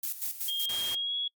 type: noise with tremolo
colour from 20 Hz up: violet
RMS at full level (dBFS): -32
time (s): 0.03-0.66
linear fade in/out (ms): 5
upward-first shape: square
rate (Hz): 5.3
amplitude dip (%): 70
type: tone with pitch glide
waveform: sine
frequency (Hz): 3233 to 3345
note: G#7 to G#7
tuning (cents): -47 to +12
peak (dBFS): -29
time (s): 0.48-1.28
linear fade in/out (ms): 5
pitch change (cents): +59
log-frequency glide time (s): 0.89-1.15
type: noise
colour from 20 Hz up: white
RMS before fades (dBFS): -38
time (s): 0.69-0.95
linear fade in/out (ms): 5
effects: noise-tail reverb RT60 0.1 s tail -24 dB re dry + Opus 48 kbps